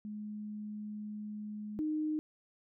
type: tone pair in turn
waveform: sine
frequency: 210.6 / 307.6 Hz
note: G#3 / D#4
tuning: +24 / -20 cents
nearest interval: perfect fifth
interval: 656 cents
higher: second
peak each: -39 / -31 dBFS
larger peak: second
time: 0.05-1.79 / 1.79-2.19 s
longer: first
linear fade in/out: 0 ms
effects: none